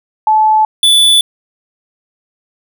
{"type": "tone pair in turn", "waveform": ["sine", "square"], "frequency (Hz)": [866, 3472], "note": ["A5", "A7"], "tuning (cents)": [-28, -24], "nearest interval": "2 octaves", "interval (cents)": 2404, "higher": "second", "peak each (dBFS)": -6, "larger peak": "neither", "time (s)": [[0.27, 0.65], [0.83, 1.21]], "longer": "neither", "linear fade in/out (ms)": 2, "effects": []}